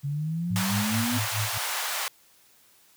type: exponential sweep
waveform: sine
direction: up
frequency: 138.59 to 252.3 Hz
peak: -26 dBFS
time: 0.03-1.19 s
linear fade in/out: 20 ms
type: tone with tremolo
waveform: sine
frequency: 107.1 Hz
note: A2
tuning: 46 cents flat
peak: -25 dBFS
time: 0.5-1.58 s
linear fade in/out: 5 ms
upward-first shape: sine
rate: 4.7 Hz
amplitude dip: 100%
type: high-pass noise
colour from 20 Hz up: pink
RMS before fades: -30 dBFS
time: 0.56-2.08 s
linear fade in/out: 0 ms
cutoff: 730 Hz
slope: 24 dB/octave
effects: white hiss -59 dBFS RMS until 2.96 s + high-pass 60 Hz 12 dB/octave